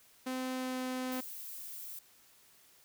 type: tone with pitch glide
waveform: sawtooth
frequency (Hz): 257.4 to 255.9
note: C4 to C4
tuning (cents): -28 to -38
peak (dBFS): -31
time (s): 0.26-1.21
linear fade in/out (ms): 10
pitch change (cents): -10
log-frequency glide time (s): 0.51-0.81
type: noise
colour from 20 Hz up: violet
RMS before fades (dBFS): -45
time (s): 1.12-1.99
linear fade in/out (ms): 2
effects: white hiss -63 dBFS RMS until 2.84 s